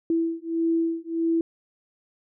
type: beating tone pair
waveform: sine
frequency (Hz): 329.6 / 331.2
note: E4 / E4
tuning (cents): 0 / +8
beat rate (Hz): 1.6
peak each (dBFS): -25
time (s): 0.1-1.41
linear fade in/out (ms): 2
effects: none